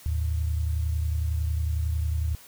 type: tone pair together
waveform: sine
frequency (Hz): 77.31 / 108.3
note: D#2 / A2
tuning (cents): -11 / -27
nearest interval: tritone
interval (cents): 584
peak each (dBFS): -24 / -32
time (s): 0.06-2.35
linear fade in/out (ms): 0
effects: white hiss -50 dBFS RMS until 2.47 s